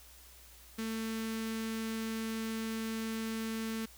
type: tone with notch filter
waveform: sawtooth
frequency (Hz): 223.2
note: A3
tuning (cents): +25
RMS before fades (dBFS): -37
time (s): 0.78-3.86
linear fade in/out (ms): 10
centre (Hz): 720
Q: 0.9
effects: added 60 Hz sine -58 dBFS peak until 3.97 s + white hiss -57 dBFS RMS until 3.97 s